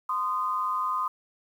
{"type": "tone pair together", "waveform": "sine", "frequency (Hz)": [1035, 1233.2], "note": ["C6", "D#6"], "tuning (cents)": [-19, -16], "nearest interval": "minor third", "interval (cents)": 303, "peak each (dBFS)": -28, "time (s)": [0.09, 1.08], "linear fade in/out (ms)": 5, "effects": ["9-bit"]}